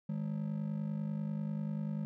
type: ring-modulated tone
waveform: triangle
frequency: 182 Hz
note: F#3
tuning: 28 cents flat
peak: -29 dBFS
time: 0.09-2.05 s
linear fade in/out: 0 ms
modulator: 25.1 Hz
effects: none